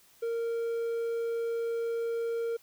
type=tone with hard clipping; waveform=triangle; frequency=462.9 Hz; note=A#4; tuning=12 cents flat; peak=-30 dBFS; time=0.22-2.57 s; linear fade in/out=10 ms; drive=6 dB; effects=white hiss -61 dBFS RMS until 2.62 s